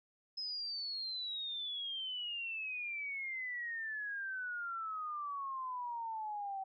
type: exponential sweep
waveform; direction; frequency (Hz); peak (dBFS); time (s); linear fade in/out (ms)
sine; down; 5140 to 763; -38; 0.37-6.64; 10
effects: none